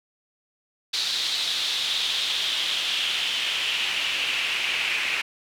pink noise with band-pass filter sweep, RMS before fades -26 dBFS, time 0.93-5.22 s, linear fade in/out 10 ms, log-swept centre 4000 to 2500 Hz, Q 4, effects none

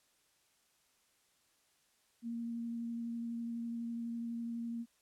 sine tone with vibrato, 233.1 Hz, A#3, in tune, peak -37 dBFS, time 2.22-4.86 s, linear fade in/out 50 ms, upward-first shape triangle, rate 12 Hz, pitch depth 13 cents each way, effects white hiss -73 dBFS RMS until 5.01 s + low-pass 11000 Hz 12 dB/octave

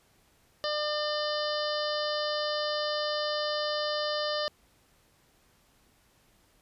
harmonic tone, 600 Hz, D5, 37 cents sharp, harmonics 1 / 2 / 3 / 5 / 6 / 7 / 8 / 9, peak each -31 / -36 / -38 / -38 / -41 / -40 / -37 / -44 dBFS, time 0.64-4.48 s, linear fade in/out 0 ms, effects pink hiss -65 dBFS RMS until 6.61 s + resampled to 32000 Hz

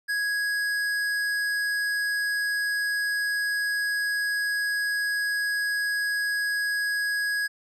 sine tone with tanh clipping, 1661.2 Hz, G#6, in tune, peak -26 dBFS, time 0.08-7.48 s, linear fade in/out 20 ms, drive 15 dB, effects none

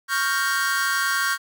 45% pulse chord, G half-diminished seventh, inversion second, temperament equal, 1108.7 / 1396.9 / 1568 / 1864.7 Hz, Db6 / F6 / G6 / Bb6, 0 / 0 / 0 / 0 cents, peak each -27 / -27 / -24 / -29 dBFS, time 0.08-1.38 s, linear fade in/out 50 ms, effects none

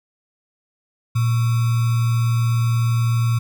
sine tone with sample-and-hold, 116.54 Hz, A#2, in tune, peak -15 dBFS, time 1.15-3.39 s, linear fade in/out 10 ms, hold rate 1225 Hz, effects none

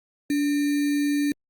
sine tone with sample-and-hold, 288.9 Hz, D4, 28 cents flat, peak -20 dBFS, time 0.3-1.32 s, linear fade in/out 2 ms, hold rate 2100 Hz, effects Opus 48 kbps

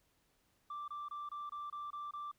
sine tone bursts, 1174.7 Hz, D6, in tune, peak -39 dBFS, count 8, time 0.7-2.315 s, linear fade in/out 5 ms, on 180 ms, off 25 ms, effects tanh soft clip ceiling -39 dBFS + pink hiss -75 dBFS RMS until 2.38 s

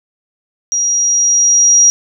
sine tone with level ramp, 5730 Hz, F8, 44 cents sharp, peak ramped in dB -12 to -4 dBFS, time 0.72-1.9 s, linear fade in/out 0 ms, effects none

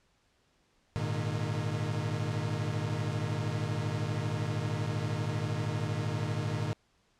40% pulse chord, Ab suspended second, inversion none, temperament equal with one note detuned, 103.83 / 116.54 / 152.01 Hz, Ab2 / Bb2 / Eb3, 0 / 0 / -40 cents, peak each -34 dBFS, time 0.96-6.73 s, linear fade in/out 0 ms, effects pink hiss -70 dBFS RMS until 7.19 s + low-pass 7000 Hz 12 dB/octave

